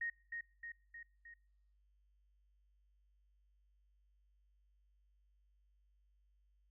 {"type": "tone with echo", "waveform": "sine", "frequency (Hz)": 1864.7, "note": "A#6", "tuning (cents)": 0, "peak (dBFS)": -37, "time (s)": [0.01, 0.1], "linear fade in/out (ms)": 5, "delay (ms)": 310, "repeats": 4, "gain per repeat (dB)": -4, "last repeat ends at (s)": 1.34, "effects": ["noise-tail reverb RT60 0.9 s tail -26 dB re dry", "added 50 Hz sine -70 dBFS peak until 6.7 s"]}